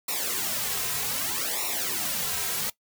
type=noise with flanger; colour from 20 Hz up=white; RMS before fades=-29 dBFS; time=0.08-2.7 s; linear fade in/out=5 ms; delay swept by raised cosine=0.62 to 3.52 ms; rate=0.64 Hz; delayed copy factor=-0.9; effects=noise-tail reverb RT60 0.1 s tail -19 dB re dry